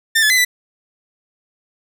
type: tone with pitch steps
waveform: sawtooth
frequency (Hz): 1796 / 1722 / 2028 / 1982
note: A6 / A6 / B6 / B6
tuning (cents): +35 / -38 / +45 / +6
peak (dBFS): -8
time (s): 0.15-0.45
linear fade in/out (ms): 10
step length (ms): 75
effects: none